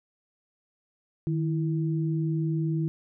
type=tone pair together; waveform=sine; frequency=155.56 / 329.2 Hz; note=D#3 / E4; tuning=0 / -2 cents; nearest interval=octave + minor second; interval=1298 cents; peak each=-25 / -31 dBFS; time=1.27-2.88 s; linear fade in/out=0 ms; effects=none